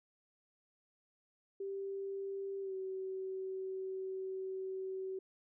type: tone with pitch glide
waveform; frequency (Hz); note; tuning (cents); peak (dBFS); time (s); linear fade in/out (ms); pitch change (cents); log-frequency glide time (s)
sine; 392 to 379.5; G4 to F#4; 0 to +44; -38; 1.6-5.19; 5; -56; 2.61-2.74
effects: none